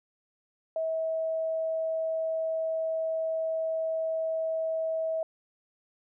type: tone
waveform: sine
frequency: 645 Hz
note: E5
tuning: 38 cents flat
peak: -27 dBFS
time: 0.76-5.23 s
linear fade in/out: 2 ms
effects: none